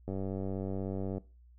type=click train; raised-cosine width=2 ms; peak=-24 dBFS; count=107; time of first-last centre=0.08-1.181 s; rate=96.3 Hz; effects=noise-tail reverb RT60 0.3 s tail -19 dB re dry + added 60 Hz sine -55 dBFS peak until 1.58 s